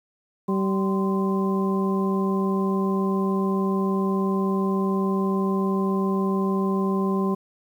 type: harmonic tone with a mistuned harmonic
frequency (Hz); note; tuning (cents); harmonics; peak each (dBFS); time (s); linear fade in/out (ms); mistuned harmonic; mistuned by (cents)
193.1; G3; -26; 1 / 2 / 3 / 4 / 5; -22 / -26 / -37 / -38 / -30; 0.48-7.35; 10; 5; +120
effects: 9-bit